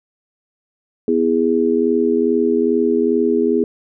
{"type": "chord", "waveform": "sine", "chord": "E major", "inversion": "second", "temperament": "just", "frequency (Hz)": [247.2, 329.6, 412], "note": ["B3", "E4", "G#4"], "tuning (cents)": [2, 0, -14], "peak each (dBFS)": [-18, -19, -16], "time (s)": [1.08, 3.64], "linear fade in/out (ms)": 2, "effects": []}